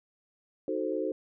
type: chord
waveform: sine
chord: D# diminished seventh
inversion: none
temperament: equal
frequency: 311.1 / 370 / 440 / 523.3 Hz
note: D#4 / F#4 / A4 / C5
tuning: 0 / 0 / 0 / 0 cents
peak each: -34 dBFS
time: 0.68-1.12 s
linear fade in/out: 2 ms
effects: none